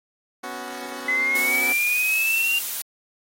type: chord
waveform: 10% pulse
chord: B suspended second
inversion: none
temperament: equal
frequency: 246.9 / 277.2 / 370 Hz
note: B3 / C#4 / F#4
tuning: 0 / 0 / 0 cents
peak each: -28 dBFS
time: 0.43-1.73 s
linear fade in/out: 10 ms
type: linear sweep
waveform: sine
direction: up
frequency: 2020 to 2800 Hz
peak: -19 dBFS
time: 1.08-2.59 s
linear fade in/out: 5 ms
type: noise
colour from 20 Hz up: blue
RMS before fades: -28 dBFS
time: 1.35-2.82 s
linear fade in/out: 5 ms
effects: AAC 48 kbps